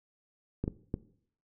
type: clicks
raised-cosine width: 3 ms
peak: -18 dBFS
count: 3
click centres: 0.64 / 0.679 / 0.941 s
effects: noise-tail reverb RT60 0.6 s tail -18 dB re dry